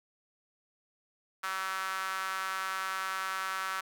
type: tone with high-pass filter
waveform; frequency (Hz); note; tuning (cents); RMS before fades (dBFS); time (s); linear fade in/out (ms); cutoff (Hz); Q
sawtooth; 190; F#3; +46; -35; 1.43-3.81; 10; 1300; 3.7
effects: none